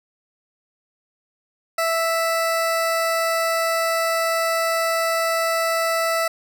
20% pulse tone, 659.3 Hz, E5, in tune, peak -14 dBFS, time 1.78-6.28 s, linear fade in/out 5 ms, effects none

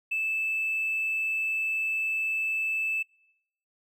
sine tone with hard clipping, 2629 Hz, E7, 5 cents flat, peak -26 dBFS, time 0.11-3.03 s, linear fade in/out 10 ms, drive 1 dB, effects noise-tail reverb RT60 0.8 s tail -26 dB re dry

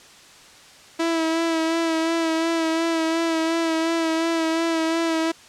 sawtooth tone with vibrato, 327.3 Hz, E4, 12 cents flat, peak -16 dBFS, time 0.99-5.32 s, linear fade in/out 10 ms, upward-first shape sine, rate 2.8 Hz, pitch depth 30 cents each way, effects white hiss -47 dBFS RMS until 5.48 s + low-pass 7000 Hz 12 dB/octave

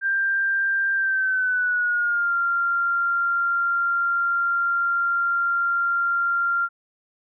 sine tone with pitch glide, 1584 to 1386.9 Hz, G6 to F6, +18 to -12 cents, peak -19 dBFS, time 0.01-6.69 s, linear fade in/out 50 ms, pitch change -230 cents, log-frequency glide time 0.94-2.35 s, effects none

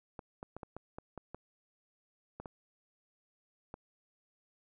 clicks, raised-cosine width 1 ms, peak -29 dBFS, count 11, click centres 0.192 / 0.429 / 0.566 / 0.632 / 0.766 / 0.985 / 1.177 / 1.346 / 2.4 / 2.458 / 3.741 s, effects none

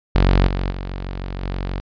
sawtooth tone with level steps, 46.32 Hz, F#1, 3 cents sharp, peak -8 / -16 / -22 / -19 dBFS, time 0.15-1.8 s, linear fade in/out 0 ms, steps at 0.47 / 0.71 / 1.42 s, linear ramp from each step 10 ms, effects resampled to 11025 Hz

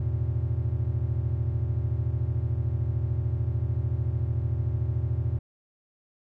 triangle chord, E suspended fourth, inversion none, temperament equal, 82.41 / 110 / 123.47 Hz, E2 / A2 / B2, 0 / 0 / 0 cents, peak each -27 dBFS, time 0-5.39 s, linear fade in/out 5 ms, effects none

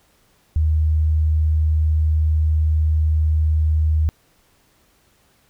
sine tone, 77.8 Hz, D#2, in tune, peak -14 dBFS, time 0.56-4.09 s, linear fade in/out 0 ms, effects pink hiss -59 dBFS RMS until 5.49 s

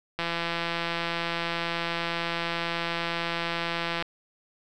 click train, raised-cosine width 0.3 ms, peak -13 dBFS, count 649, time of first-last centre 0.19-4.024 s, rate 169 Hz, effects none

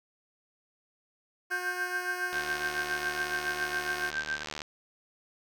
10% pulse tone, 361.2 Hz, F#4, 42 cents flat, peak -27 dBFS, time 1.5-4.11 s, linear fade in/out 20 ms
sine tone with tremolo, 1568 Hz, G6, in tune, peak -27 dBFS, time 1.51-4.43 s, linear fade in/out 2 ms, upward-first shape triangle, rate 7.2 Hz, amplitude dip 100%
click train, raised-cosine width 0.2 ms, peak -19 dBFS, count 174, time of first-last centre 2.33-4.618 s, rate 75.6 Hz
effects none

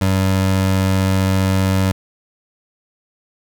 25% pulse tone, 95.3 Hz, G2, 48 cents flat, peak -10 dBFS, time 0.01-1.92 s, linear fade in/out 5 ms, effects none

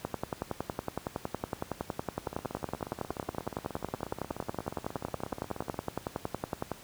two click trains, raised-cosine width 1 ms, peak -24 / -17 dBFS, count 59 / 73, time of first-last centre 2.27-5.743 / 0.05-6.717 s, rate 16.7 / 10.8 Hz, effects pink hiss -51 dBFS RMS until 6.83 s + high-pass 60 Hz 12 dB/octave

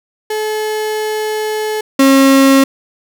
35% pulse tone pair in turn, 429.9 / 270.8 Hz, A4 / C#4, -40 / -40 cents, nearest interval minor sixth, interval 800 cents, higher first, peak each -14 / -4 dBFS, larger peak second, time 0.3-1.81 / 1.99-2.64 s, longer first, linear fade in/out 5 ms, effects none

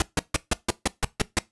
pink noise bursts, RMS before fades -21 dBFS, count 9, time 0-1.389 s, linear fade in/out 2 ms, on 21 ms, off 150 ms, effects noise-tail reverb RT60 0.2 s tail -20 dB re dry + resampled to 24000 Hz

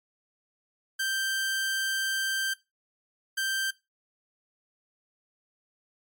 sawtooth tone bursts at uneven times, 1568 Hz, G6, in tune, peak -23 dBFS, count 2, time 0.99-2.54 / 3.37-3.71 s, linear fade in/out 10 ms, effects noise-tail reverb RT60 0.2 s tail -17 dB re dry + MP3 96 kbps

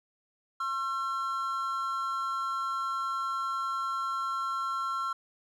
triangle tone pair together, 1075.5 / 1355 Hz, C6 / E6, +47 / +47 cents, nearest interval major third, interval 400 cents, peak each -33 / -29 dBFS, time 0.6-5.13 s, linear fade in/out 5 ms, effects none

